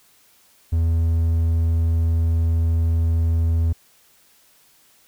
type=tone; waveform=triangle; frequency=82.41 Hz; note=E2; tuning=in tune; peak=-14 dBFS; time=0.72-3.73 s; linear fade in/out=10 ms; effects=white hiss -56 dBFS RMS until 5.07 s